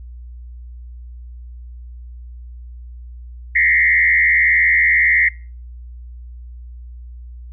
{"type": "tone with frequency modulation", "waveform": "sine", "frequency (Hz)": 1996, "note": "B6", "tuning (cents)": 18, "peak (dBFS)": -11, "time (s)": [3.55, 5.29], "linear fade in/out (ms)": 10, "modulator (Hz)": 81.6, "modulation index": 2.1, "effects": ["noise-tail reverb RT60 0.4 s tail -26 dB re dry", "added 60 Hz sine -32 dBFS peak until 7.52 s"]}